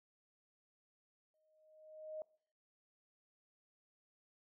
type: tone with exponential growth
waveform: sine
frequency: 622.3 Hz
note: D#5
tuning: in tune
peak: -40 dBFS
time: 1.34-2.22 s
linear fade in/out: 1 ms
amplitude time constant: 190 ms
effects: noise-tail reverb RT60 0.6 s tail -24 dB re dry